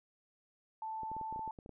sine tone, 881 Hz, A5, 2 cents sharp, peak -38 dBFS, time 0.82-1.51 s, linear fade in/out 2 ms
clicks, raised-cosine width 2 ms, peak -36 dBFS, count 11, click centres 1.033 / 1.116 / 1.166 / 1.213 / 1.326 / 1.361 / 1.393 / 1.477 / 1.588 / 1.661 / 1.693 s
effects none

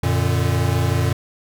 square chord, Gb augmented, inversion none, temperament equal with one note detuned, 90.8 / 116.54 / 146.83 Hz, Gb2 / Bb2 / D3, -32 / 0 / 0 cents, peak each -21 / -21 / -24 dBFS, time 0.03-1.13 s, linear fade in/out 5 ms, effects none

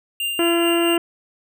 square tone with tremolo, 2794 Hz, F7, in tune, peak -21 dBFS, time 0.2-0.97 s, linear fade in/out 2 ms, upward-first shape triangle, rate 4.6 Hz, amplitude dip 45%
harmonic tone, 339.7 Hz, F4, 48 cents flat, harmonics 1 / 2 / 3 / 4 / 5 / 6 / 7 / 8 / 9, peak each -17 / -25 / -31 / -30 / -34 / -37 / -38 / -40 / -37 dBFS, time 0.39-0.98 s, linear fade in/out 2 ms
effects none

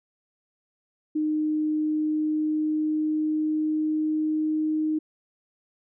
sine tone with pitch glide, 307 to 310.2 Hz, D#4 to D#4, -23 to -5 cents, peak -22 dBFS, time 1.15-4.99 s, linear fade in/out 10 ms, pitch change +18 cents, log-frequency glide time 1.78-4.82 s, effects none

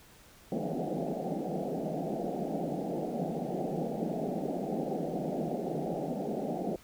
pink band-pass noise, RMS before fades -34 dBFS, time 0.52-6.76 s, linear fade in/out 2 ms, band 150 to 790 Hz, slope 96 dB/octave, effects pink hiss -57 dBFS RMS until 6.83 s

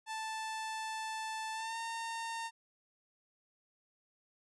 sawtooth tone with pitch glide, 880 to 914.2 Hz, A5 to A#5, 0 to -34 cents, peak -34 dBFS, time 0.06-2.51 s, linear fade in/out 50 ms, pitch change +66 cents, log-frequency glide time 1.53-1.77 s, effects resampled to 24000 Hz

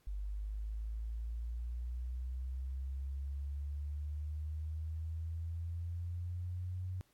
sine linear sweep, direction up, 49.2 to 92.5 Hz, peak -37 dBFS, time 0.07-7.01 s, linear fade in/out 0 ms, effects pink hiss -73 dBFS RMS until 7.13 s + AAC 64 kbps

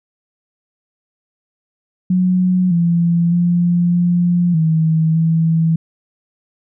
sine tone with pitch steps, 182.8 / 170.3 / 174.1 / 175.1 / 160.1 / 163 Hz, F#3 / F3 / F3 / F3 / D#3 / E3, -21 / -43 / -5 / +5 / +50 / -19 cents, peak -11 dBFS, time 2.1-5.76 s, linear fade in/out 5 ms, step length 610 ms, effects none

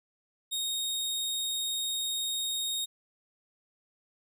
sawtooth tone, 3726 Hz, A#7, 2 cents flat, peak -27 dBFS, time 0.51-2.86 s, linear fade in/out 20 ms, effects none

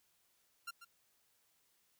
sawtooth tone with echo, 1384 Hz, F6, 16 cents flat, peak -38 dBFS, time 0.67-0.71 s, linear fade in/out 10 ms, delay 140 ms, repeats 1, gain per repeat -11 dB, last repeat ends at 0.85 s, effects white hiss -75 dBFS RMS until 1.99 s

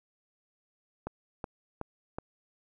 click train, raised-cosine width 1 ms, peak -21 dBFS, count 4, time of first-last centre 1.07-2.185 s, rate 2.69 Hz, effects none

